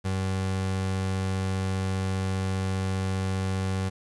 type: tone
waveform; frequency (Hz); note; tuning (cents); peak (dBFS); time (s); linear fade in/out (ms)
30% pulse; 95; F#2; +46; -23; 0.04-3.9; 20
effects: resampled to 24000 Hz + 10-bit